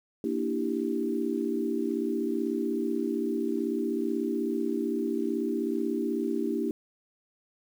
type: chord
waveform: sine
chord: E half-diminished seventh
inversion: second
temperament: equal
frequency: 233.1 / 293.7 / 329.6 / 392 Hz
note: Bb3 / D4 / E4 / G4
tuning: 0 / 0 / 0 / 0 cents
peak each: -32 dBFS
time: 0.24-6.71 s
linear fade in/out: 2 ms
effects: 9-bit